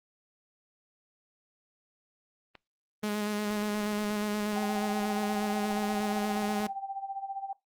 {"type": "click", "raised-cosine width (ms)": 0.3, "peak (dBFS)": -32, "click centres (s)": 2.553}
{"type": "tone with vibrato", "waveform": "sawtooth", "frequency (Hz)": 209.2, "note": "G#3", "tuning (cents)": 13, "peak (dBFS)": -25, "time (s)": [3.03, 6.67], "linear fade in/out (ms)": 5, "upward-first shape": "square", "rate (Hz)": 8.4, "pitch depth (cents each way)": 17}
{"type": "tone with tremolo", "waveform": "sine", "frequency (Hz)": 784, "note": "G5", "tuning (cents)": 0, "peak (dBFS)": -31, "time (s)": [4.56, 7.53], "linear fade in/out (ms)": 2, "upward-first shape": "sine", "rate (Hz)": 15, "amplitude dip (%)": 75}
{"effects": ["noise-tail reverb RT60 0.2 s tail -21 dB re dry", "Opus 24 kbps"]}